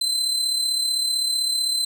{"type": "tone with amplitude modulation", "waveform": "35% pulse", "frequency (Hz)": 4065, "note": "B7", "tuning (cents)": 49, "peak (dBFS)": -17, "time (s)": [0.01, 1.85], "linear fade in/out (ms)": 5, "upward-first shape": "sine", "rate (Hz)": 35.7, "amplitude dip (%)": 45, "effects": []}